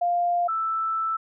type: tone pair in turn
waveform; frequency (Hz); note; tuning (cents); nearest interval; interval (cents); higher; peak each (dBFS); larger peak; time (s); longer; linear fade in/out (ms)
sine; 700 / 1321.4; F5 / E6; +4 / +4; major seventh; 1100; second; -20 / -23; first; 0.01-0.48 / 0.48-1.17; second; 10
effects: none